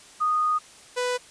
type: tone pair in turn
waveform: sine / sawtooth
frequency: 1237 / 495.7 Hz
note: D#6 / B4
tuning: -10 / +6 cents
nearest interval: octave + major third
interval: 1584 cents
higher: first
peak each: -20 dBFS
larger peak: neither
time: 0.2-0.59 / 0.96-1.18 s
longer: first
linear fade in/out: 20 ms
effects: white hiss -49 dBFS RMS until 1.3 s + resampled to 22050 Hz